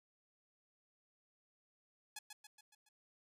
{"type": "tone with echo", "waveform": "5% pulse", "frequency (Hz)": 846, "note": "G#5", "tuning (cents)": 32, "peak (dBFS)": -33, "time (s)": [2.16, 2.19], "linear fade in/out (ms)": 5, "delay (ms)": 140, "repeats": 5, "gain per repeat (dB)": -5, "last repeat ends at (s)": 2.89, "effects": []}